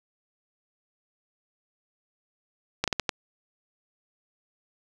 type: slowing click train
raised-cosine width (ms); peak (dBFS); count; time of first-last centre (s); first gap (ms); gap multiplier
0.2; -7; 5; 2.84-3.092; 37; 1.37
effects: none